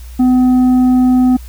triangle tone with tanh clipping, 252.9 Hz, B3, 41 cents sharp, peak -8 dBFS, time 0.19-1.37 s, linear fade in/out 10 ms, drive 10 dB, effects added 60 Hz sine -28 dBFS peak until 1.48 s + white hiss -43 dBFS RMS until 1.48 s

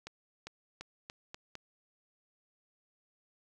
accelerating click train, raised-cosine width 0.2 ms, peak -26 dBFS, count 6, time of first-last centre 0.07-1.553 s, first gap 400 ms, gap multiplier 0.85, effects none

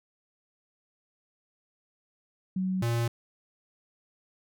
sine / square tone pair in turn, 187 / 117.29 Hz, F#3 / A#2, +19 / +11 cents, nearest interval minor sixth, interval 808 cents, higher first, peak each -26 dBFS, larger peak neither, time 2.56-2.82 / 2.82-3.08 s, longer neither, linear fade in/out 5 ms, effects none

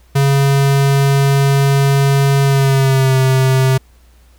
square tone with pitch glide, 138.59 to 131.65 Hz, C#3 to C3, 0 to +11 cents, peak -10 dBFS, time 0.15-3.78 s, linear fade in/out 10 ms, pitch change -89 cents, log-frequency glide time 2.43-3.17 s, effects added 60 Hz sine -45 dBFS peak until 4.38 s + pink hiss -54 dBFS RMS until 4.38 s

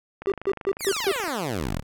click train, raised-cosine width 0.5 ms, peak -21 dBFS, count 28, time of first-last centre 0.22-1.279 s, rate 25.5 Hz
triangle tone bursts, 392 Hz, G4, in tune, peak -17 dBFS, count 5, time 0.27-1.115 s, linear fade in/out 2 ms, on 49 ms, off 150 ms
10% pulse exponential sweep, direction down, 2545 to 31.01 Hz, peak -18 dBFS, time 0.79-1.83 s, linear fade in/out 50 ms
effects none

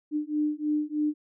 sine beating tone pair, 298.9 / 302.1 Hz, D4 / D4, +31 / +49 cents, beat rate 3.2 Hz, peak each -28 dBFS, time 0.11-1.14 s, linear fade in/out 50 ms, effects none

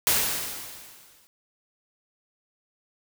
white noise with exponential decay, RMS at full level -20 dBFS, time 0.07-1.27 s, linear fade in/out 0 ms, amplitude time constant 260 ms, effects none

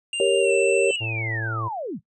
square tone with pitch glide, 2794 to 2671 Hz, F7 to E7, 0 to +22 cents, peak -25 dBFS, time 0.13-0.96 s, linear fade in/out 2 ms, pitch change -78 cents, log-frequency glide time 0.4-0.52 s
sine chord, G diminished, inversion none, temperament equal, 392 / 466.2 / 554.4 Hz, G4 / Bb4 / Db5, 0 / 0 / 0 cents, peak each -21 dBFS, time 0.2-0.91 s, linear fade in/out 2 ms
sine linear sweep, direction down, 3136 to 105.8 Hz, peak -27 dBFS, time 0.88-2 s, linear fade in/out 50 ms
harmonic tone, 112 Hz, A2, 31 cents sharp, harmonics 1 / 3 / 4 / 5 / 6 / 7 / 8, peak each -28 / -38 / -40 / -42 / -44 / -45 / -46 dBFS, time 1-1.69 s, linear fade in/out 20 ms
effects noise-tail reverb RT60 0.1 s tail -18 dB re dry + resampled to 24000 Hz

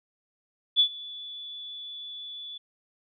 sine tone with ADSR envelope, 3451 Hz, A7, 34 cents flat, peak -15 dBFS, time 0.76-2.58 s, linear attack 37 ms, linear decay 84 ms, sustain -22 dB, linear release 8 ms, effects none

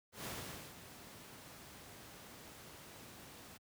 pink noise with ADSR envelope, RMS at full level -43 dBFS, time 0.12-3.58 s, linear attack 130 ms, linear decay 480 ms, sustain -11 dB, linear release 17 ms, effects high-pass 80 Hz 12 dB/octave

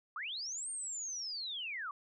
sine linear two-way sweep, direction up then down, 1100 to 8810 to 1100 Hz, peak -38 dBFS, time 0.16-1.91 s, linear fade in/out 2 ms, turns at 0.7 s, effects none

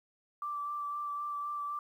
sine tone with vibrato, 1169 Hz, D6, 8 cents flat, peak -34 dBFS, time 0.42-1.79 s, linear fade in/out 2 ms, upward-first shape sine, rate 3.9 Hz, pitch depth 14 cents each way, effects 11-bit

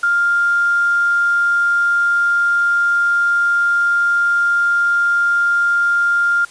sine tone with quantisation, 1400 Hz, F6, 4 cents sharp, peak -12 dBFS, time 0.03-6.45 s, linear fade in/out 5 ms, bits 6, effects white hiss -41 dBFS RMS until 6.5 s + resampled to 22050 Hz

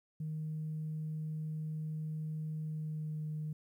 sine tone with pitch glide, 155.56 to 153.51 Hz, D#3 to D#3, 0 to -23 cents, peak -35 dBFS, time 0.2-3.53 s, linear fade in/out 5 ms, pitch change -23 cents, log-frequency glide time 2.6-3.28 s, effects tanh soft clip ceiling -32 dBFS + 12-bit

